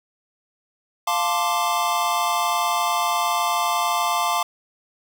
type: chord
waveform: square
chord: D minor seventh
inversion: first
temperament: equal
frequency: 698.5 / 880 / 1046.5 / 1174.7 Hz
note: F5 / A5 / C6 / D6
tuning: 0 / 0 / 0 / 0 cents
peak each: -26 dBFS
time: 1.07-4.43 s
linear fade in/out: 5 ms
effects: none